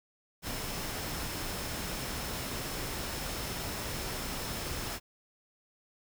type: tone in noise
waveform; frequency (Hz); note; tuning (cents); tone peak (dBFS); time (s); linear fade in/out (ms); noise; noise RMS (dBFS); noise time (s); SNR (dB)
sine; 5274; E8; 0; -48; 0.42-5; 50; pink; -37; 0.42-5; -14
effects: none